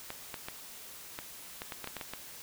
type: clicks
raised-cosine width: 0.3 ms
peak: -22 dBFS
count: 11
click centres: 0.104 / 0.342 / 0.485 / 1.189 / 1.619 / 1.722 / 1.843 / 1.874 / 1.967 / 2.012 / 2.136 s
effects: white hiss -48 dBFS RMS until 2.42 s